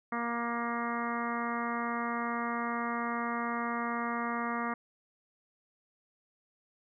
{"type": "harmonic tone", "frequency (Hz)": 235.6, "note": "A#3", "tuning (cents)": 19, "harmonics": [1, 2, 3, 4, 5, 6, 7, 8, 9], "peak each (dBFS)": [-36, -42, -40, -40, -36, -42, -46, -42, -46], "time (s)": [0.12, 4.74], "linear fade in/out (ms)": 5, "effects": []}